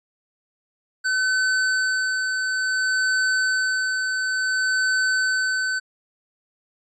square tone with tremolo, 1520 Hz, F#6, 46 cents sharp, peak -19 dBFS, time 1.04-5.8 s, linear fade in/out 20 ms, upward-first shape sine, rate 0.57 Hz, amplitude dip 35%, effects resampled to 22050 Hz

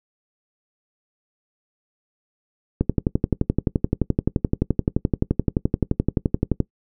click train, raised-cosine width 3 ms, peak -5 dBFS, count 45, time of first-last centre 2.81-6.603 s, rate 11.6 Hz, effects noise-tail reverb RT60 0.1 s tail -20 dB re dry

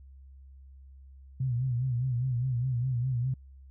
sine tone with vibrato, 125.3 Hz, B2, 25 cents sharp, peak -26 dBFS, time 1.4-3.34 s, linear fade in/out 5 ms, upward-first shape sine, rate 4.9 Hz, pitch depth 100 cents each way, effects added 67 Hz sine -48 dBFS peak until 3.7 s

